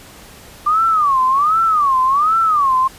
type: tone with vibrato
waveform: sine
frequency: 1174.7 Hz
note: D6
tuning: in tune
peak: -11 dBFS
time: 0.66-2.88 s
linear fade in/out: 10 ms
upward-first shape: sine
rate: 1.3 Hz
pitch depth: 230 cents each way
effects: pink hiss -40 dBFS RMS until 2.98 s + resampled to 32000 Hz